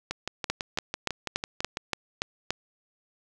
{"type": "two click trains", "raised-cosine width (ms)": 0.2, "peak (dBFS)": [-9, -13], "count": [8, 11], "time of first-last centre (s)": [[0.5, 2.506], [0.11, 1.771]], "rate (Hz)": [3.49, 6.02], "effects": []}